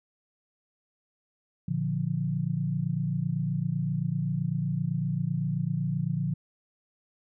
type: chord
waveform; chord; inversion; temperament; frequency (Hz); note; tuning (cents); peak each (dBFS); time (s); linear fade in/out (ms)
sine; Bb major; none; equal; 116.54 / 146.83 / 174.61; Bb2 / D3 / F3; 0 / 0 / 0; -33 / -29 / -30; 1.68-6.34; 5
effects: none